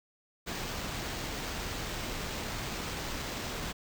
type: noise with sample-and-hold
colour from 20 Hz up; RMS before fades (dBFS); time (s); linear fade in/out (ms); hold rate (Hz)
pink; -37; 0.46-3.73; 20; 11025
effects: none